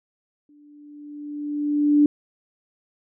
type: tone with exponential growth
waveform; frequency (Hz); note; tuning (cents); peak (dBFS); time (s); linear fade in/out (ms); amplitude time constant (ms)
sine; 293.7; D4; 0; -11; 0.49-2.06; 2; 340
effects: none